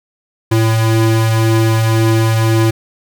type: tone pair together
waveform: square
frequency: 111.9 / 337.6 Hz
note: A2 / E4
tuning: +30 / +41 cents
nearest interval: octave + perfect fifth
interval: 1911 cents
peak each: -11 / -19 dBFS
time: 0.51-2.71 s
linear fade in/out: 10 ms
effects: none